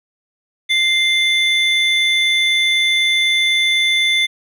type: tone pair together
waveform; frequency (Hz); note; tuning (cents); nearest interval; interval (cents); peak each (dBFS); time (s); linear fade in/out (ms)
triangle; 2088 / 3512; C7 / A7; -4 / -4; major sixth; 900; -14; 0.69-4.27; 20
effects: none